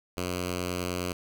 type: tone with notch filter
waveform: 5% pulse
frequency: 89.7 Hz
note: F2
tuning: 47 cents sharp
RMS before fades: -32 dBFS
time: 0.17-1.13 s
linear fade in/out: 5 ms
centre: 830 Hz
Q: 1.4
effects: none